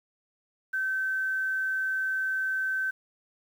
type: tone with quantisation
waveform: sine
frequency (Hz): 1540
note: G6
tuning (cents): -31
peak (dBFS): -26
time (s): 0.73-2.91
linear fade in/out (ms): 10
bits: 9
effects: none